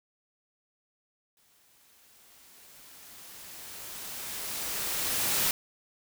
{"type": "noise with exponential growth", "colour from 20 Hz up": "white", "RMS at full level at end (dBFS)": -26, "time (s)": [1.37, 5.51], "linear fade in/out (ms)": 1, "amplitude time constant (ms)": 900, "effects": []}